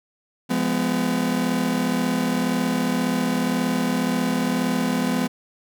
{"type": "chord", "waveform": "40% pulse", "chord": "F diminished", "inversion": "none", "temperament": "just", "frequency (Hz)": [174.61, 209.5, 251.4], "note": ["F3", "Ab3", "Cb4"], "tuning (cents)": [0, 15, 31], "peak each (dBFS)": [-26, -25, -22], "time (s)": [0.49, 5.28], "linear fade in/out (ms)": 20, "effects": []}